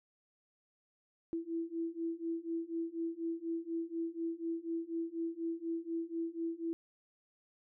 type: beating tone pair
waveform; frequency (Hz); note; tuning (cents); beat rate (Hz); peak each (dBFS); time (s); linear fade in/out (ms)
sine; 329.6 / 333.7; E4 / E4; 0 / +21; 4.1; -39 / -38; 1.33-6.73; 0
effects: none